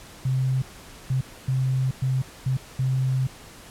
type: tone bursts at uneven times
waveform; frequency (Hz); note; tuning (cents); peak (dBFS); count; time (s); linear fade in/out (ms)
sine; 130.81; C3; 0; -20; 6; 0.25-0.62 / 1.1-1.21 / 1.48-1.91 / 2.02-2.22 / 2.46-2.57 / 2.79-3.27; 5
effects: pink hiss -45 dBFS RMS until 3.7 s + low-pass 12000 Hz 12 dB/octave